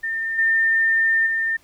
sine tone with level steps, 1806 Hz, A6, 45 cents sharp, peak -22 / -15 / -19 dBFS, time 0.03-1.57 s, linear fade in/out 10 ms, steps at 0.38 / 1.26 s, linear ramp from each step 10 ms, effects pink hiss -56 dBFS RMS until 1.63 s

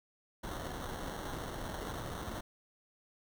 pink noise with sample-and-hold, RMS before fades -41 dBFS, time 0.43-2.41 s, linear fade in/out 10 ms, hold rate 2450 Hz, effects none

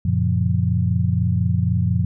sine chord, Gb major seventh, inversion none, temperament equal, 92.5 / 116.54 / 138.59 / 174.61 Hz, Gb2 / Bb2 / Db3 / F3, 0 / 0 / 0 / 0 cents, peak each -20 / -21 / -26 / -22 dBFS, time 0.05-2.05 s, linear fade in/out 5 ms, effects none

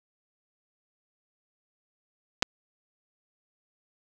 clicks, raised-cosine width 0.2 ms, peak -6 dBFS, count 2, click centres 2.424 / 2.428 s, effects none

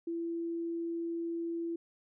sine tone, 335.8 Hz, E4, 32 cents sharp, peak -33 dBFS, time 0.07-1.76 s, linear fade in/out 5 ms, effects none

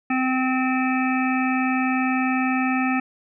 harmonic tone, 258.6 Hz, C4, 20 cents flat, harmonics 1 / 3 / 5 / 7 / 9 / 10, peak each -21 / -27 / -29 / -30 / -31 / -31 dBFS, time 0.1-3 s, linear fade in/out 5 ms, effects none

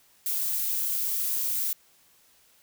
violet noise, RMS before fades -28 dBFS, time 0.26-1.73 s, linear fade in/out 2 ms, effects white hiss -61 dBFS RMS until 2.62 s

